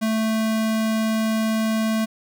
square tone, 220.6 Hz, A3, 5 cents sharp, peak -20 dBFS, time 0.01-2.06 s, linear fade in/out 20 ms, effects none

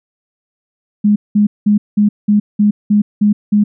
sine tone bursts, 207.7 Hz, G#3, in tune, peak -7 dBFS, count 9, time 1.04-3.64 s, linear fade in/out 10 ms, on 120 ms, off 190 ms, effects none

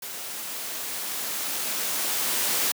white noise with level ramp, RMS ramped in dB -36 to -24 dBFS, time 0.02-2.72 s, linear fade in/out 5 ms, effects high-pass 200 Hz 12 dB/octave

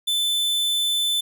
45% pulse tone, 3520 Hz, A7, in tune, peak -20 dBFS, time 0.07-1.21 s, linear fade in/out 10 ms, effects none

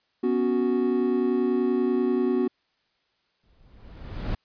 triangle chord, B suspended second, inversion none, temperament equal, 246.9 / 277.2 / 370 Hz, B3 / C#4 / F#4, 0 / 0 / 0 cents, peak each -23 / -26 / -22 dBFS, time 0.23-2.48 s, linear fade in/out 10 ms
brown noise with exponential growth, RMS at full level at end -25 dBFS, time 3.43-4.35 s, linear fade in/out 5 ms, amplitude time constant 200 ms
effects white hiss -70 dBFS RMS until 4.44 s + resampled to 11025 Hz

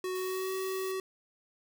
square tone with pitch glide, 370 to 379.1 Hz, F#4 to F#4, 0 to +42 cents, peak -33 dBFS, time 0.04-1 s, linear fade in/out 2 ms, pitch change +42 cents, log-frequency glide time 0.15-0.53 s
blue noise, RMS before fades -46 dBFS, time 0.15-0.92 s, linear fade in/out 5 ms
effects none

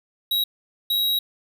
square tone bursts at uneven times, 3838 Hz, A#7, 50 cents sharp, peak -20 dBFS, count 2, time 0.31-0.44 / 0.9-1.19 s, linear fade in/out 5 ms, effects none

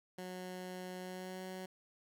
15% pulse tone with pitch glide, 183.1 to 186.19 Hz, F#3 to F#3, -18 to +11 cents, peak -37 dBFS, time 0.18-1.66 s, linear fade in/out 5 ms, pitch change +29 cents, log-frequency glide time 1-1.43 s, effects none

